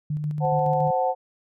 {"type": "tone with tremolo", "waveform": "sine", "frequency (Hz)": 150.3, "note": "D3", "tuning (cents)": 40, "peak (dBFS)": -23, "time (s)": [0.1, 0.91], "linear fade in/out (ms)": 5, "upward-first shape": "square", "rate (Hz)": 7.1, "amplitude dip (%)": 35}
{"type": "chord", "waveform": "sine", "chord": "F# diminished", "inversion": "second", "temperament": "equal", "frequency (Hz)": [523.3, 740, 880], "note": ["C5", "F#5", "A5"], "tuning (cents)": [0, 0, 0], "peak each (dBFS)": [-24, -23, -27], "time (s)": [0.4, 1.15], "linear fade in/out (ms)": 50}
{"effects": []}